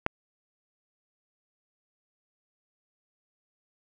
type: click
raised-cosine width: 0.5 ms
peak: -9 dBFS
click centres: 0.064 s
effects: none